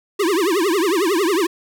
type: tone with vibrato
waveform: square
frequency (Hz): 364.4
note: F#4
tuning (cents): -26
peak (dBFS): -16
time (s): 0.19-1.47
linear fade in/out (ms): 10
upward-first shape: triangle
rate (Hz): 11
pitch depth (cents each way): 290
effects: none